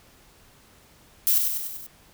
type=noise with echo; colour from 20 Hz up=violet; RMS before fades=-20 dBFS; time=1.27-1.38 s; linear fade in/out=0 ms; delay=97 ms; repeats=5; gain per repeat=-4 dB; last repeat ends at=1.865 s; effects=pink hiss -55 dBFS RMS until 2.13 s